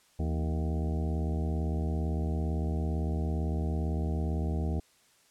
harmonic tone with a mistuned harmonic, 77.78 Hz, D#2, in tune, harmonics 1 / 2 / 3 / 4 / 5 / 6 / 8 / 9 / 10, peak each -29 / -35 / -39 / -41 / -43 / -45 / -47 / -48 / -49 dBFS, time 0.19-4.8 s, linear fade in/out 5 ms, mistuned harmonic 2, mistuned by +120 cents, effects white hiss -64 dBFS RMS until 5.3 s + low-pass 10000 Hz 12 dB/octave

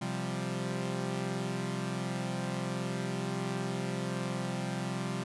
sawtooth chord, C suspended fourth, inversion none, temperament equal, 130.81 / 174.61 / 196 Hz, C3 / F3 / G3, 0 / 0 / 0 cents, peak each -33 dBFS, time 0.01-5.24 s, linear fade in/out 10 ms, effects resampled to 24000 Hz

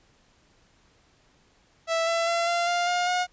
sawtooth tone with pitch steps, 659.3 / 669.3 / 679.4 / 689.7 / 700.1 / 710.7 / 721.5 Hz, E5 / E5 / F5 / F5 / F5 / F5 / F#5, 0 / +26 / -48 / -22 / +4 / +30 / -44 cents, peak -19 dBFS, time 1.87-3.27 s, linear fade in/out 50 ms, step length 200 ms, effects pink hiss -62 dBFS RMS until 3.32 s + resampled to 16000 Hz

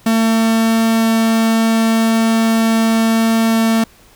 45% pulse tone, 225.1 Hz, A3, 40 cents sharp, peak -11 dBFS, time 0.06-3.84 s, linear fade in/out 5 ms, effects pink hiss -47 dBFS RMS until 4.15 s

